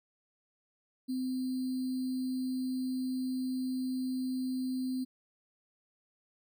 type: tone with sample-and-hold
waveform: sine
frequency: 257.5 Hz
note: C4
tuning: 28 cents flat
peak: -31 dBFS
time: 1.08-5.05 s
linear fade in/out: 20 ms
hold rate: 4410 Hz
effects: none